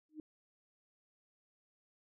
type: tone with exponential growth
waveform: sine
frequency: 308.2 Hz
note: D#4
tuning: 16 cents flat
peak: -39 dBFS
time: 0.09-0.2 s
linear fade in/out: 2 ms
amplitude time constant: 22 ms
effects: none